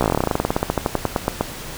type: slowing click train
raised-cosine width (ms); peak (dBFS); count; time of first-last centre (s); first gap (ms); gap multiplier
1; -3; 27; 0.01-1.41; 15; 1.09
effects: pink hiss -33 dBFS RMS until 1.77 s